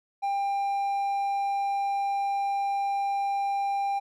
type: tone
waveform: triangle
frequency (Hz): 796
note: G5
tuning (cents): +26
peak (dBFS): -23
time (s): 0.22-4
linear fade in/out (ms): 20
effects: none